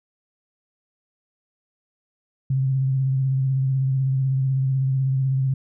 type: tone with vibrato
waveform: sine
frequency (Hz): 133.2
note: C3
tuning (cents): +31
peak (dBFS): -18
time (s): 2.5-5.54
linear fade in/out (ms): 5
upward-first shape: sine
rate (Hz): 16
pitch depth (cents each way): 30
effects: none